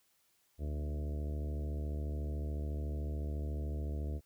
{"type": "harmonic tone with a mistuned harmonic", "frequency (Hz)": 73.9, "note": "D2", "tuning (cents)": 11, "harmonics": [1, 2, 3, 4, 5, 6, 7, 8, 9], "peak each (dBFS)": [-35, -46, -49, -49, -52, -53, -55, -58, -56], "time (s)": [0.58, 4.21], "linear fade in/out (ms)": 50, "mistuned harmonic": 2, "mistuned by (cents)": 17, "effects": ["white hiss -73 dBFS RMS until 4.25 s"]}